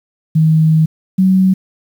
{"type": "tone pair in turn", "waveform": "sine", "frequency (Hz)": [158.3, 188.25], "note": ["D#3", "F#3"], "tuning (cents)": [30, 30], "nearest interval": "minor third", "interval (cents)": 300, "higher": "second", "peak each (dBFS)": -7, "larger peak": "neither", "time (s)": [[0.35, 0.86], [1.18, 1.54]], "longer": "first", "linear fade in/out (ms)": 10, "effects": ["7-bit"]}